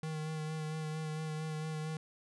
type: tone with vibrato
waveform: square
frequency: 156.1 Hz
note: D#3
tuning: 6 cents sharp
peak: -37 dBFS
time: 0.03-1.97 s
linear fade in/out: 2 ms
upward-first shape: sine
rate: 4.4 Hz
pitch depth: 22 cents each way
effects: resampled to 24000 Hz + 13-bit